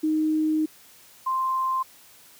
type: tone pair in turn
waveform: sine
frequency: 311.1 / 1046.4 Hz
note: D#4 / C6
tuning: 0 / 0 cents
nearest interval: octave + major sixth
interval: 2100 cents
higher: second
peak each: -20 / -22 dBFS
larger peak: first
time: 0.03-0.66 / 1.26-1.83 s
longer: first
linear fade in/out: 10 ms
effects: white hiss -52 dBFS RMS until 2.39 s + high-pass 60 Hz 12 dB/octave